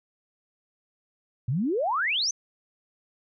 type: exponential sweep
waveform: sine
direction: up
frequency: 112.4 to 6390 Hz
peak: -23 dBFS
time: 1.48-2.31 s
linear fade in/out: 5 ms
effects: none